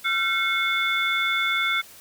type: tone cluster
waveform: sine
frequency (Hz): 1365 / 1527 / 2175 / 3502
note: F6 / G6 / C#7 / A7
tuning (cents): -40 / -46 / -33 / -9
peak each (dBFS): -26 / -32 / -23 / -27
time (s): 0.04-1.82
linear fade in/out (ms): 20
effects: tanh soft clip ceiling -10 dBFS + white hiss -47 dBFS RMS until 2 s